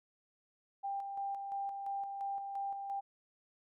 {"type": "tone with tremolo", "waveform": "sine", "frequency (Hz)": 793, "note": "G5", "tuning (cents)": 20, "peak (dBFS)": -35, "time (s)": [0.83, 3.01], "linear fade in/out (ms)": 20, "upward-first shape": "square", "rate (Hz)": 2.9, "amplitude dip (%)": 40, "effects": []}